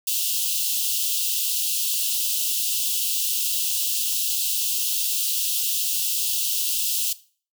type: high-pass noise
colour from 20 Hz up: white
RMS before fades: -24 dBFS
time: 0.07-7.13 s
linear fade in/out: 5 ms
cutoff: 2700 Hz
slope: 96 dB/octave
effects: noise-tail reverb RT60 0.4 s tail -17 dB re dry